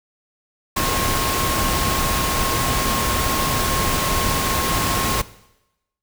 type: tone in noise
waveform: sine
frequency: 1078 Hz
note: C#6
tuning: 49 cents flat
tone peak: -25 dBFS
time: 0.76-5.22 s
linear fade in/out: 10 ms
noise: pink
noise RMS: -21 dBFS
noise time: 0.76-5.22 s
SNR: -7 dB
effects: noise-tail reverb RT60 0.9 s tail -18 dB re dry